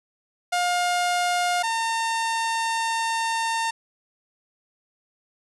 sawtooth tone pair in turn, 710 / 909.1 Hz, F5 / A#5, +28 / -44 cents, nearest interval major third, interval 428 cents, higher second, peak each -17 / -19 dBFS, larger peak first, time 0.52-1.63 / 1.63-3.71 s, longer second, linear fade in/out 10 ms, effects resampled to 24000 Hz + 8-bit

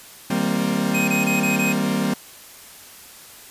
40% pulse chord, C minor seventh, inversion first, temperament equal with one note detuned, 159.2 / 196 / 233.1 / 261.6 Hz, Eb3 / G3 / Bb3 / C4, +40 / 0 / 0 / 0 cents, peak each -28 / -22 / -24 / -25 dBFS, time 0.3-2.14 s, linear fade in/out 5 ms
square tone bursts, 2517 Hz, D#7, 19 cents sharp, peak -22 dBFS, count 5, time 0.94-1.728 s, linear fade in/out 10 ms, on 140 ms, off 22 ms
effects white hiss -43 dBFS RMS until 3.5 s + resampled to 32000 Hz

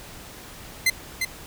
sawtooth tone with echo, 2067 Hz, C7, 22 cents flat, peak -13 dBFS, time 0.86-0.9 s, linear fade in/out 5 ms, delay 350 ms, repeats 1, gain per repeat -6 dB, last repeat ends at 1.25 s, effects pink hiss -42 dBFS RMS until 1.46 s

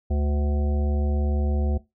harmonic tone with a mistuned harmonic, 72.8 Hz, D2, 15 cents flat, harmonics 1 / 3 / 5 / 7 / 9 / 10, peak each -21 / -31 / -35 / -38 / -40 / -41 dBFS, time 0.1-1.78 s, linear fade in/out 10 ms, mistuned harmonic 10, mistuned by +58 cents, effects noise-tail reverb RT60 0.2 s tail -18 dB re dry

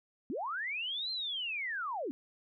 sine linear two-way sweep, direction up then down, 208.2 to 4186 to 238.4 Hz, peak -34 dBFS, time 0.3-2.11 s, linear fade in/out 0 ms, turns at 1.11 s, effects none

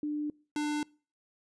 sine / square tone pair in turn, 297.9 / 297.9 Hz, D4 / D4, +25 / +25 cents, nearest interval unison, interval 0 cents, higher neither, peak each -30 / -30 dBFS, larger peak neither, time 0.03-0.3 / 0.56-0.83 s, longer neither, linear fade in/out 2 ms, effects noise-tail reverb RT60 0.4 s tail -25 dB re dry + resampled to 22050 Hz

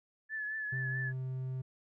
sine tone with vibrato, 1729 Hz, A6, 31 cents flat, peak -35 dBFS, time 0.29-1.13 s, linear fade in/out 50 ms, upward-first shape triangle, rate 4.6 Hz, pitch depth 41 cents each way
triangle tone with pitch glide, 130.6 to 129.85 Hz, C3 to C3, -3 to -13 cents, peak -33 dBFS, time 0.72-1.62 s, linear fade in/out 10 ms, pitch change -10 cents, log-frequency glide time 0.87-1.23 s
effects none

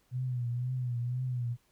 sine tone with vibrato, 123.8 Hz, B2, 5 cents sharp, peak -30 dBFS, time 0.11-1.57 s, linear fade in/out 50 ms, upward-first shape triangle, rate 2 Hz, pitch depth 76 cents each way, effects pink hiss -70 dBFS RMS until 1.71 s

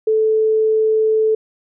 sine tone, 437.3 Hz, A4, 11 cents flat, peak -12 dBFS, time 0.07-1.35 s, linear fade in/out 5 ms, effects none

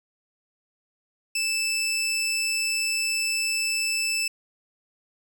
20% pulse tone, 2637 Hz, E7, in tune, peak -19 dBFS, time 1.35-4.28 s, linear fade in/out 5 ms, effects none

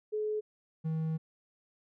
sine / triangle tone pair in turn, 426.6 / 159.44 Hz, G#4 / D#3, +46 / +43 cents, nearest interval octave + perfect fourth, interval 1703 cents, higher first, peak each -30 / -28 dBFS, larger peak second, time 0.12-0.41 / 0.84-1.18 s, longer second, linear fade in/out 20 ms, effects none

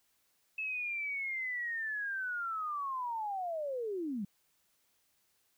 sine linear sweep, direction down, 2611 to 185 Hz, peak -34 dBFS, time 0.58-4.25 s, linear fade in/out 5 ms, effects white hiss -74 dBFS RMS until 5.57 s

